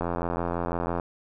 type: click train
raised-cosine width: 1 ms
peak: -14 dBFS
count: 86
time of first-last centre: 0.01-0.998 s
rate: 86 Hz
effects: none